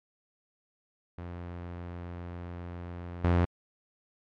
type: tone with level steps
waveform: sawtooth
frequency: 87.31 Hz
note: F2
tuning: in tune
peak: -34 / -18 dBFS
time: 1.18-3.45 s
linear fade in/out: 0 ms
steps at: 3.24 s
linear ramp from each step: 2 ms
effects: low-pass 2000 Hz 12 dB/octave + MP3 96 kbps